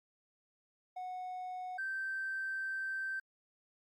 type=tone pair in turn; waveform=triangle; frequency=735 / 1557.4 Hz; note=F#5 / G6; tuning=-12 / -12 cents; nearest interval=octave + minor second; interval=1300 cents; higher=second; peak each=-37 / -32 dBFS; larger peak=second; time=0.96-1.78 / 1.78-3.2 s; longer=second; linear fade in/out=10 ms; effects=tanh soft clip ceiling -33 dBFS + Opus 48 kbps